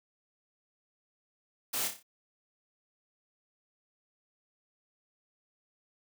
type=noise with echo; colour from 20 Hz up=white; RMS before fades=-33 dBFS; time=1.73-1.88 s; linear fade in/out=10 ms; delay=30 ms; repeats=5; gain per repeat=-6 dB; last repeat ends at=2.03 s; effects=high-pass 150 Hz 12 dB/octave